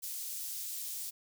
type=high-pass noise; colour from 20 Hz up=white; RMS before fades=-40 dBFS; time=0.02-1.11 s; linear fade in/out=20 ms; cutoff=5000 Hz; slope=12 dB/octave; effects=none

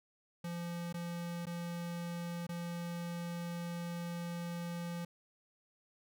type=tone with dropouts; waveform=square; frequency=171.9 Hz; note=F3; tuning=27 cents flat; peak=-39 dBFS; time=0.44-5.05 s; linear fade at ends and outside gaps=5 ms; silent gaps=0.927-0.941 / 1.456-1.467 / 2.468-2.49 s; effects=none

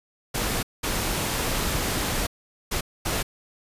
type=noise bursts at uneven times; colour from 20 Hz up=pink; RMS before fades=-26 dBFS; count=4; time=0.34-0.63 / 0.83-2.27 / 2.71-2.81 / 3.05-3.23 s; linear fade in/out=10 ms; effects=resampled to 32000 Hz

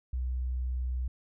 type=tone; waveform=sine; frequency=62.8 Hz; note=B1; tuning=30 cents sharp; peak=-29 dBFS; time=0.13-1.08 s; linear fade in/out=5 ms; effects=none

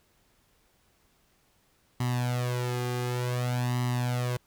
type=tone with flanger; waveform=sawtooth; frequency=123.47 Hz; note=B2; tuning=in tune; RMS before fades=-29 dBFS; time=2-4.37 s; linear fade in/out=5 ms; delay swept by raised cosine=1 to 2.5 ms; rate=0.55 Hz; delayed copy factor=+0.8; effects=pink hiss -67 dBFS RMS until 4.46 s

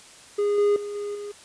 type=tone with level steps; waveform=triangle; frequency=410.5 Hz; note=G#4; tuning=20 cents flat; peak=-18 / -15 / -28 / -26 / -30 dBFS; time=0.38-1.32 s; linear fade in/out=10 ms; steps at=0.58 / 0.76 / 0.95 / 1.15 s; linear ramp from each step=2 ms; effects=white hiss -48 dBFS RMS until 1.44 s + resampled to 22050 Hz

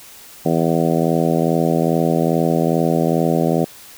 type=harmonic tone; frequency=82.41 Hz; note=E2; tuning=in tune; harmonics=2 / 3 / 4 / 5 / 6 / 7 / 8 / 9; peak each=-19 / -21 / -22 / -23 / -24 / -24 / -25 / -26 dBFS; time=0.45-3.65 s; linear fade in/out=10 ms; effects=white hiss -41 dBFS RMS until 3.97 s

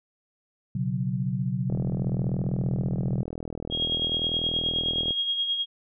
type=chord; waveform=sine; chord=B suspended second; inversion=none; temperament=equal; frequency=123.47 / 138.59 / 185 Hz; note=B2 / C#3 / F#3; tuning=0 / 0 / 0 cents; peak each=-29 dBFS; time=0.75-3.23 s; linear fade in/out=5 ms
type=click train; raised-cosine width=2 ms; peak=-20 dBFS; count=139; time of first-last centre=1.7-5.107 s; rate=40.5 Hz
type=tone with tremolo; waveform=sine; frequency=3271 Hz; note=G#7; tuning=27 cents flat; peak=-22 dBFS; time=3.7-5.66 s; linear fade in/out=50 ms; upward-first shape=sine; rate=9.5 Hz; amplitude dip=50%
effects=none

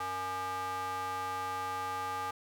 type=ring-modulated tone; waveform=square; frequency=185 Hz; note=F#3; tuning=in tune; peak=-32 dBFS; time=0-2.31 s; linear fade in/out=5 ms; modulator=1020 Hz; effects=none

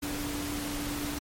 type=tone in noise; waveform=sine; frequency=291 Hz; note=D4; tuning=16 cents flat; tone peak=-34 dBFS; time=0.02-1.19 s; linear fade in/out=10 ms; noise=pink; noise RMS=-36 dBFS; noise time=0.02-1.19 s; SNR=-1 dB; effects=MP3 64 kbps

